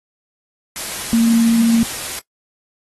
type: tone in noise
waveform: sine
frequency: 230 Hz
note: A#3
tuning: 23 cents flat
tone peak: -10 dBFS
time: 1.13-1.83 s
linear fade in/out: 0 ms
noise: white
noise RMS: -26 dBFS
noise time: 0.76-2.19 s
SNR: +13 dB
effects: noise-tail reverb RT60 0.1 s tail -19 dB re dry + AAC 32 kbps